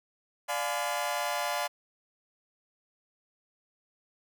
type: chord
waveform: sawtooth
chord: D diminished seventh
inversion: none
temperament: just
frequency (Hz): 587.3 / 704.8 / 845.8 / 1014.9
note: D5 / F5 / Ab5 / Cb6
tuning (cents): 0 / +16 / +31 / +47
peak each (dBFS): -31 / -30 / -32 / -32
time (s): 0.48-1.68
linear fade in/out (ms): 20
effects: none